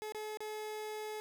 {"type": "tone with dropouts", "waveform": "30% pulse", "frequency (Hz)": 428.1, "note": "A4", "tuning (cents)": -47, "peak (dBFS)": -37, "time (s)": [0.02, 1.2], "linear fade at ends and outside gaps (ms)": 0, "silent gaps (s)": [[0.122, 0.147], [0.372, 0.405]], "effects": []}